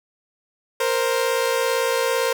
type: tone pair together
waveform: sawtooth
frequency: 466.2 / 524 Hz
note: A#4 / C5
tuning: 0 / +2 cents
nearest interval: major second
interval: 202 cents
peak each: -18 dBFS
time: 0.8-2.33 s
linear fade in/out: 5 ms
effects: none